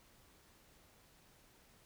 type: silence
effects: pink hiss -66 dBFS RMS until 1.85 s